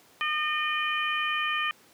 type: harmonic tone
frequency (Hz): 609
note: D#5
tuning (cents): -37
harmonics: 2 / 3 / 4 / 5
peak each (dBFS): -30 / -31 / -31 / -33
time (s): 0.21-1.71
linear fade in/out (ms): 0
effects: pink hiss -57 dBFS RMS until 1.93 s + high-pass 200 Hz 12 dB/octave